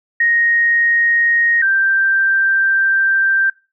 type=tone pair in turn; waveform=sine; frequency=1869 / 1571.6 Hz; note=A#6 / G6; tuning=+4 / +4 cents; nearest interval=minor third; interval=300 cents; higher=first; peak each=-11 / -11 dBFS; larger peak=neither; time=0.2-1.62 / 1.62-3.5 s; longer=second; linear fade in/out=5 ms; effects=noise-tail reverb RT60 0.3 s tail -22 dB re dry